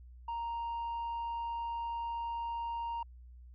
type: tone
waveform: sine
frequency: 932.3 Hz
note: A#5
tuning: in tune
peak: -32 dBFS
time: 0.28-3.03 s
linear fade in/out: 5 ms
effects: tanh soft clip ceiling -34 dBFS + added 61 Hz sine -50 dBFS peak until 3.54 s